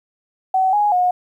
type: tone with pitch steps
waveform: sine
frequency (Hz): 756 / 830 / 723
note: F#5 / G#5 / F#5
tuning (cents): +37 / -1 / -40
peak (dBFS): -13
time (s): 0.54-1.11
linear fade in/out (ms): 5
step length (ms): 190
effects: 9-bit